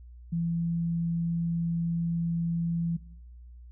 sine tone, 168.3 Hz, E3, 36 cents sharp, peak -26 dBFS, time 0.32-2.97 s, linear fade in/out 10 ms, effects noise-tail reverb RT60 1.0 s tail -21 dB re dry + added 60 Hz sine -45 dBFS peak until 3.71 s

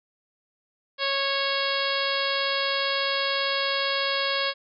harmonic tone, 551 Hz, C#5, 11 cents flat, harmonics 1 / 2 / 3 / 4 / 5 / 6 / 7 / 8 / 9, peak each -30 / -31 / -31 / -33 / -34 / -31 / -34 / -32 / -36 dBFS, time 0.98-4.54 s, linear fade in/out 50 ms, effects none

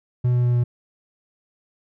triangle tone with pitch steps, 123.47 / 122.69 / 121.91 / 121.14 Hz, B2 / B2 / B2 / B2, 0 / -11 / -22 / -33 cents, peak -14 dBFS, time 0.24-0.64 s, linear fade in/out 10 ms, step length 100 ms, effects none

